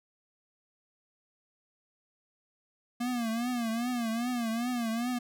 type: tone with vibrato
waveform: square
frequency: 236.2 Hz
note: A#3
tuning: 23 cents sharp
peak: -30 dBFS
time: 3-5.19 s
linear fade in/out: 10 ms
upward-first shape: triangle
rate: 2.5 Hz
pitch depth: 120 cents each way
effects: none